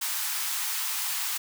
white high-pass noise, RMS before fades -30 dBFS, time 0.01-1.38 s, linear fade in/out 10 ms, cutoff 800 Hz, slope 48 dB/octave, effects none

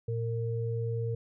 sine tone pair together, 114.84 / 460 Hz, A#2 / A#4, -25 / -23 cents, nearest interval 2 octaves, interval 2402 cents, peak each -30 / -35 dBFS, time 0.08-1.15 s, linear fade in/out 5 ms, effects none

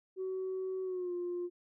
sine tone with pitch glide, 376.1 to 352.9 Hz, F#4 to F4, +28 to +18 cents, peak -33 dBFS, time 0.16-1.5 s, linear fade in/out 50 ms, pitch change -110 cents, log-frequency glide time 0.83-1.13 s, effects tanh soft clip ceiling -31 dBFS

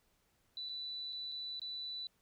sine tone with dropouts, 3974 Hz, B7, 10 cents sharp, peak -40 dBFS, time 0.57-2.07 s, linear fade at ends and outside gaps 1 ms, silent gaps 0.689-0.694 / 1.125-1.129 / 1.317-1.32 / 1.596-1.617 s, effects pink hiss -75 dBFS RMS until 2.21 s

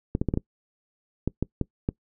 clicks, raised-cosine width 3 ms, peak -11 dBFS, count 9, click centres 0.151 / 0.215 / 0.287 / 0.339 / 0.374 / 1.276 / 1.426 / 1.613 / 1.889 s, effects noise-tail reverb RT60 0.1 s tail -23 dB re dry

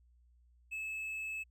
triangle tone, 2600 Hz, E7, 24 cents flat, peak -36 dBFS, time 0.71-1.44 s, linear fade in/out 20 ms, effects added 60 Hz sine -63 dBFS peak until 1.5 s

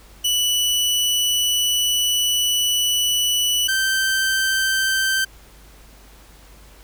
sawtooth tone pair in turn, 2960 / 1555.8 Hz, F#7 / G6, 0 / -14 cents, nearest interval major seventh, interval 1114 cents, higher first, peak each -14 dBFS, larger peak neither, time 0.24-3.68 / 3.68-5.25 s, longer first, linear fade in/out 10 ms, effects added 50 Hz sine -46 dBFS peak until 6.83 s + pink hiss -49 dBFS RMS until 6.83 s

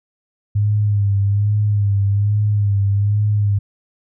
sine tone with vibrato, 102.2 Hz, G#2, 27 cents flat, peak -13 dBFS, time 0.55-3.59 s, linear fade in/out 10 ms, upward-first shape sine, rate 1.2 Hz, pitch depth 47 cents each way, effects none

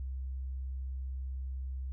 sine tone, 65.41 Hz, C2, in tune, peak -35 dBFS, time 0-1.92 s, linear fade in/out 0 ms, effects none

